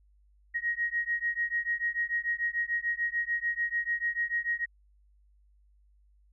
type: beating tone pair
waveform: sine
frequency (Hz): 1881 / 1887.8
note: A#6 / A#6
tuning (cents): +15 / +21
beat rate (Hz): 6.8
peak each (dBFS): -31 / -31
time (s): 0.54-4.66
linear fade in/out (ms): 20
effects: added 50 Hz sine -60 dBFS peak until 6.32 s